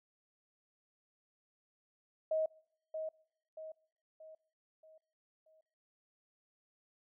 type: tone with echo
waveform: sine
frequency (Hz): 632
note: D#5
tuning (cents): +27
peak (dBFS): -30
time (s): 2.31-2.46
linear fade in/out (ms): 5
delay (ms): 630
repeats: 5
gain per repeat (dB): -7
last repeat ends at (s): 5.61
effects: noise-tail reverb RT60 0.7 s tail -25 dB re dry